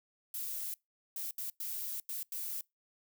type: noise bursts at uneven times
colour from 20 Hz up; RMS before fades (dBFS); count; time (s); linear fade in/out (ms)
violet; -39; 6; 0.34-0.74 / 1.16-1.31 / 1.38-1.5 / 1.6-2 / 2.09-2.23 / 2.32-2.61; 2
effects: noise-tail reverb RT60 0.2 s tail -25 dB re dry